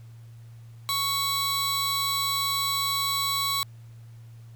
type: tone pair together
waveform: sawtooth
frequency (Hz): 1108 / 3957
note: C#6 / B7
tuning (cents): -1 / +3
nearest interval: octave + minor seventh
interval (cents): 2204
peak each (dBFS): -24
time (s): 0.89-3.63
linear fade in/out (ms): 0
effects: added 115 Hz sine -43 dBFS peak until 4.55 s + pink hiss -62 dBFS RMS until 4.55 s